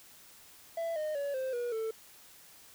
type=tone with pitch steps; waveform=triangle; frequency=666 / 614.3 / 566.5 / 522.5 / 481.9 / 444.5 Hz; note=E5 / D#5 / C#5 / C5 / B4 / A4; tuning=+18 / -22 / +37 / -2 / -43 / +18 cents; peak=-30 dBFS; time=0.77-1.91 s; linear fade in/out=5 ms; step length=190 ms; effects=white hiss -56 dBFS RMS until 2.74 s